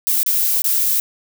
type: noise with dropouts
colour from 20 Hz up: violet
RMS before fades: -17 dBFS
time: 0.07-1 s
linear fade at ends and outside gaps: 0 ms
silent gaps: 0.231-0.263 / 0.619-0.642 s
effects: none